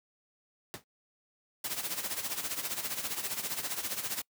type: noise with exponential decay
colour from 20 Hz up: pink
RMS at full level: -36 dBFS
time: 0.74-0.84 s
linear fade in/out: 0 ms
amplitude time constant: 21 ms
type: noise with tremolo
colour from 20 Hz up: white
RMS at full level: -33 dBFS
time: 1.64-4.22 s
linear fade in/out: 5 ms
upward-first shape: sine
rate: 15 Hz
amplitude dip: 70%
effects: noise-tail reverb RT60 0.1 s tail -26 dB re dry + high-pass 100 Hz 12 dB/octave